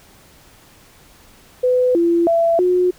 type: tone with pitch steps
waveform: sine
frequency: 502 / 340 / 670 / 361.5 Hz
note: B4 / F4 / E5 / F#4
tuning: +28 / -46 / +28 / -40 cents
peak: -12 dBFS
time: 1.63-2.91 s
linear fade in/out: 10 ms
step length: 320 ms
effects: pink hiss -48 dBFS RMS until 2.98 s